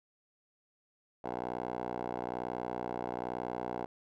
10% pulse tone with band-pass filter, 61.1 Hz, B1, 18 cents flat, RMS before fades -38 dBFS, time 1.24-3.86 s, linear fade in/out 5 ms, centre 640 Hz, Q 4.1, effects none

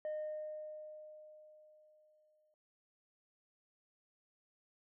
sine tone with exponential decay, 613 Hz, D#5, 26 cents flat, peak -34 dBFS, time 0.05-2.54 s, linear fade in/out 1 ms, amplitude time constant 540 ms, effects noise-tail reverb RT60 1.0 s tail -26 dB re dry + tanh soft clip ceiling -36 dBFS

